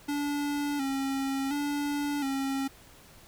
square tone with vibrato, 279.9 Hz, C#4, 17 cents sharp, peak -29 dBFS, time 0.08-2.68 s, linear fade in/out 10 ms, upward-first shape square, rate 0.7 Hz, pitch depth 55 cents each way, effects pink hiss -54 dBFS RMS until 3.27 s

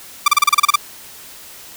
sawtooth tone bursts, 1176 Hz, D6, 2 cents sharp, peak -4 dBFS, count 10, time 0.26-0.758 s, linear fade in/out 5 ms, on 21 ms, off 32 ms, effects white hiss -38 dBFS RMS until 1.76 s

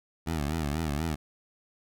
15% pulse tone with vibrato, 76.6 Hz, D#2, 27 cents flat, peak -22 dBFS, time 0.26-1.16 s, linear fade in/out 20 ms, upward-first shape sine, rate 4.1 Hz, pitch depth 140 cents each way, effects none

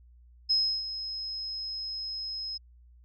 sine tone with ADSR envelope, 5130 Hz, E8, 48 cents flat, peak -21 dBFS, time 0.49-2.58 s, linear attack 18 ms, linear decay 320 ms, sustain -12 dB, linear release 14 ms, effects added 60 Hz sine -53 dBFS peak until 3.04 s

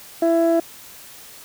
sine tone pair together, 333 / 666 Hz, E4 / E5, +18 / +18 cents, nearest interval octave, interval 1200 cents, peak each -15 dBFS, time 0.22-0.6 s, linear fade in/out 5 ms, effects tanh soft clip ceiling -11 dBFS + white hiss -42 dBFS RMS until 1.44 s

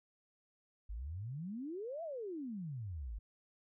sine exponential two-way sweep, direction up then down, 47.93 to 690 to 47.93 Hz, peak -40 dBFS, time 0.89-3.19 s, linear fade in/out 10 ms, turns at 2.03 s, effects none

